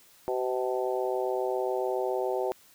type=harmonic tone with a mistuned harmonic; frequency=127.2 Hz; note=C3; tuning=48 cents flat; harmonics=3 / 4 / 5 / 6 / 7; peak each=-30 / -32 / -34 / -36 / -37 dBFS; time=0.28-2.52 s; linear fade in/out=0 ms; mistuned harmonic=7; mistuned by=-21 cents; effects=white hiss -58 dBFS RMS until 2.74 s